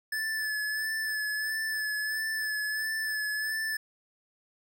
square tone with vibrato, 1736 Hz, A6, 24 cents flat, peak -30 dBFS, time 0.12-3.77 s, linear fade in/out 5 ms, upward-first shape sine, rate 1.5 Hz, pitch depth 28 cents each way, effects none

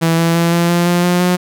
sawtooth tone with pitch steps, 164.81 / 166.82 / 168.86 / 170.92 / 173 / 175.12 / 177.25 / 179.42 Hz, E3 / E3 / E3 / F3 / F3 / F3 / F3 / F3, 0 / +21 / +42 / -37 / -16 / +5 / +26 / +47 cents, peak -7 dBFS, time 0.01-1.37 s, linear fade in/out 20 ms, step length 170 ms, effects none

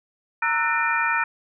sine tone cluster, 923 / 1324 / 1474 / 1815 / 2400 Hz, A#5 / E6 / F#6 / A#6 / D7, -17 / +7 / -7 / -47 / +37 cents, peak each -26 dBFS, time 0.42-1.24 s, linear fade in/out 5 ms, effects none

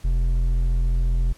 sine tone with hard clipping, 42.79 Hz, F1, 35 cents flat, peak -19 dBFS, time 0.04-1.33 s, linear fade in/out 10 ms, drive 6 dB, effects pink hiss -52 dBFS RMS until 1.37 s + low-pass 12000 Hz 12 dB/octave

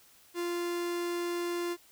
45% pulse tone, 347.6 Hz, F4, 8 cents flat, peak -31 dBFS, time 0.34-1.77 s, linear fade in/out 50 ms, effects white hiss -60 dBFS RMS until 1.91 s

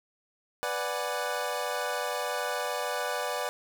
25% pulse chord, G# half-diminished seventh, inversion first, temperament equal, 493.9 / 587.3 / 740 / 830.6 Hz, B4 / D5 / F#5 / G#5, 0 / 0 / 0 / 0 cents, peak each -31 / -30 / -32 / -35 dBFS, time 0.63-3.49 s, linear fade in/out 0 ms, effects none

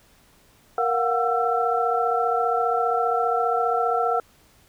sine tone cluster, 468.1 / 709 / 744 / 1338 Hz, A#4 / F5 / F#5 / E6, +7 / +26 / +9 / +25 cents, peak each -25 dBFS, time 0.78-4.2 s, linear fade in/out 2 ms, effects pink hiss -57 dBFS RMS until 4.68 s

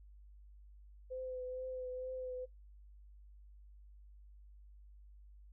sine tone with vibrato, 510 Hz, C5, 44 cents flat, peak -40 dBFS, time 1.1-2.46 s, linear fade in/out 20 ms, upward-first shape triangle, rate 2.2 Hz, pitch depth 24 cents each way, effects noise-tail reverb RT60 0.2 s tail -24 dB re dry + added 50 Hz sine -55 dBFS peak until 5.52 s

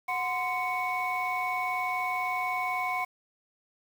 sine tone cluster, 735 / 1035 / 2224 Hz, F#5 / C6 / C#7, -12 / -19 / +5 cents, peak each -31 dBFS, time 0.08-3.05 s, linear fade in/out 10 ms, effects tanh soft clip ceiling -21 dBFS + 8-bit

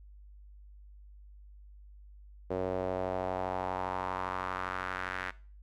sawtooth tone with band-pass filter sweep, 92.5 Hz, F#2, in tune, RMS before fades -35 dBFS, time 2.5-5.31 s, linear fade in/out 10 ms, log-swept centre 490 to 1700 Hz, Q 2.5, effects noise-tail reverb RT60 0.4 s tail -19 dB re dry + added 50 Hz sine -50 dBFS peak until 5.62 s

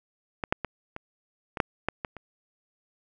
clicks, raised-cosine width 0.5 ms, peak -14 / -7 / -15 / -21 / -18 / -6 / -10 / -16 / -26 dBFS, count 9, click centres 0.438 / 0.525 / 0.647 / 0.964 / 1.572 / 1.602 / 1.886 / 2.048 / 2.167 s, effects none

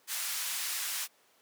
white band-pass noise, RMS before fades -35 dBFS, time 0.07-1.08 s, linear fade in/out 50 ms, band 1200 to 14000 Hz, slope 12 dB/octave, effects pink hiss -65 dBFS RMS until 1.41 s + high-pass 400 Hz 12 dB/octave

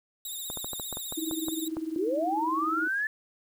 5% pulse tone with vibrato, 3729 Hz, A#7, in tune, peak -28 dBFS, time 0.25-1.68 s, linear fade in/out 2 ms, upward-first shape triangle, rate 15 Hz, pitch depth 85 cents each way
clicks, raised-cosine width 1 ms, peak -23 dBFS, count 11, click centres 0.501 / 0.573 / 0.645 / 0.733 / 0.798 / 0.927 / 0.971 / 1.124 / 1.312 / 1.484 / 1.769 s
sine tone with tremolo, 320 Hz, D#4, 49 cents sharp, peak -27 dBFS, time 1.17-2.88 s, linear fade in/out 10 ms, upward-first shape sine, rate 20 Hz, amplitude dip 80%
sine linear sweep, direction up, 316 to 1760 Hz, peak -26 dBFS, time 1.96-3.07 s, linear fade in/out 2 ms
effects 9-bit

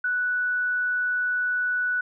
sine tone, 1480 Hz, F#6, in tune, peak -22 dBFS, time 0.04-2.01 s, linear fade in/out 5 ms, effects none

